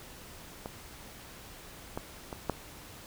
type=clicks; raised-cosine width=1 ms; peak=-23 / -20 / -24 / -14 dBFS; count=4; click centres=0.659 / 1.975 / 2.328 / 2.497 s; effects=pink hiss -49 dBFS RMS until 3.06 s